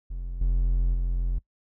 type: tone with level steps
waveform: triangle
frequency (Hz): 43.59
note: F1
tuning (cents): -3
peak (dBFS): -28 / -18 / -21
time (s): 0.1-1.39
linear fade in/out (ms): 10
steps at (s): 0.41 / 0.94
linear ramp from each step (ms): 5
effects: noise-tail reverb RT60 0.1 s tail -22 dB re dry